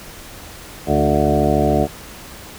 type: harmonic tone with a mistuned harmonic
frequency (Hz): 73.42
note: D2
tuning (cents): 0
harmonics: 1 / 2 / 3 / 4 / 5 / 6 / 8 / 9 / 10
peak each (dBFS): -22 / -22 / -22 / -22 / -22 / -22 / -22 / -22 / -22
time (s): 0.86-1.88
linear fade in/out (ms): 50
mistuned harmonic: 3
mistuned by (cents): -24
effects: pink hiss -37 dBFS RMS until 2.58 s